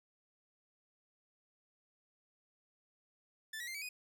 sawtooth tone with pitch steps, 1760 / 1919.3 / 2093 / 2282 / 2489 Hz, A6 / B6 / C7 / C#7 / D#7, 0 / -50 / 0 / +50 / 0 cents, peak -38 dBFS, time 3.53-3.89 s, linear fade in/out 5 ms, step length 72 ms, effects none

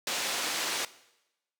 white band-pass noise, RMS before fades -32 dBFS, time 0.07-0.85 s, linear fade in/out 2 ms, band 280 to 5900 Hz, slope 12 dB/octave, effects noise-tail reverb RT60 0.9 s tail -18 dB re dry

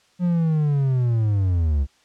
triangle linear sweep, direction down, 180.4 to 65.9 Hz, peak -15 dBFS, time 0.19-1.87 s, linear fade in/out 50 ms, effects white hiss -59 dBFS RMS until 2.04 s + low-pass 6000 Hz 12 dB/octave

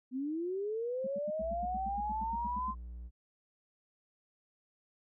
sine linear sweep, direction up, 246.9 to 1048 Hz, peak -33 dBFS, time 0.11-2.75 s, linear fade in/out 50 ms
sine tone bursts, 207.7 Hz, G#3, in tune, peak -40 dBFS, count 15, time 1.04-2.708 s, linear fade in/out 5 ms, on 30 ms, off 87 ms
triangle tone, 59.4 Hz, A#1, 33 cents sharp, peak -40 dBFS, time 1.39-3.11 s, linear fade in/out 50 ms
effects none

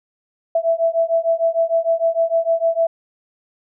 sine beating tone pair, 659 / 665.6 Hz, E5 / E5, -1 / +17 cents, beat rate 6.6 Hz, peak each -18 dBFS, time 0.55-2.87 s, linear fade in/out 5 ms, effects none

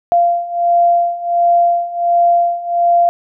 sine beating tone pair, 691 / 692.4 Hz, F5 / F5, -19 / -15 cents, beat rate 1.4 Hz, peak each -15 / -12 dBFS, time 0.12-3.09 s, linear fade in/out 0 ms, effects none

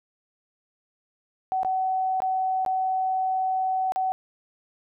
sine tone with dropouts, 754 Hz, F#5, 32 cents sharp, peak -22 dBFS, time 1.52-4.12 s, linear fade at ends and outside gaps 0 ms, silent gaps 1.632-1.648 / 2.203-2.22 / 2.65-2.662 / 3.921-3.96 s, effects none

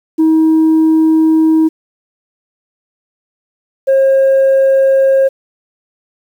sine tone pair in turn, 318.2 / 537.9 Hz, D#4 / C5, +39 / +48 cents, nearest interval major sixth, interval 909 cents, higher second, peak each -4 dBFS, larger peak neither, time 0.18-1.69 / 3.87-5.29 s, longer first, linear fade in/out 20 ms, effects tanh soft clip ceiling -5 dBFS + 7-bit

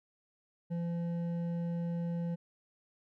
sine tone with hard clipping, 170.5 Hz, F3, 41 cents flat, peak -34 dBFS, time 0.7-2.36 s, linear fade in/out 20 ms, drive 7 dB, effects none

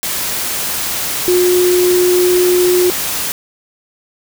sine tone in noise, 359.4 Hz, F4, 50 cents sharp, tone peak -9 dBFS, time 1.28-2.9 s, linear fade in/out 0 ms, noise white, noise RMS -19 dBFS, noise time 0.03-3.32 s, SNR +7 dB, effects none

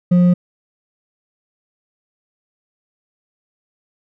sine tone with hard clipping, 177.7 Hz, F3, 30 cents sharp, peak -10 dBFS, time 0.11-0.34 s, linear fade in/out 10 ms, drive 4 dB, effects none

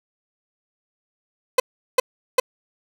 30% pulse tone bursts, 510 Hz, C5, 44 cents flat, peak -9 dBFS, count 3, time 1.58-2.4 s, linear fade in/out 5 ms, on 20 ms, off 380 ms, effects none

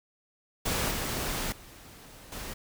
pink noise with level steps, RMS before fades -29 / -32 / -50 / -39 dBFS, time 0.65-2.54 s, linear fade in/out 10 ms, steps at 0.91 / 1.52 / 2.32 s, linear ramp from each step 2 ms, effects none

